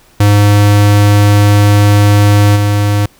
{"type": "tone with level steps", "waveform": "square", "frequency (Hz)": 102.8, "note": "G#2", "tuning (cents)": -17, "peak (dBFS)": [-5, -9], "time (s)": [0.2, 3.06], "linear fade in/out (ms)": 5, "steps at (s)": 2.55, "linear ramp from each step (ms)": 20, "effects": ["pink hiss -46 dBFS RMS until 3.19 s"]}